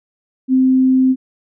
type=tone; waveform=sine; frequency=260 Hz; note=C4; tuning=11 cents flat; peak=-9 dBFS; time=0.48-1.16 s; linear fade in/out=50 ms; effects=none